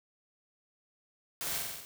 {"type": "noise with echo", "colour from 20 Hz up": "white", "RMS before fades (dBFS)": -37, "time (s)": [1.41, 1.58], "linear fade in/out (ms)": 0, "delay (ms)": 45, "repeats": 6, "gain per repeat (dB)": -2, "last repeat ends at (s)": 1.85, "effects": []}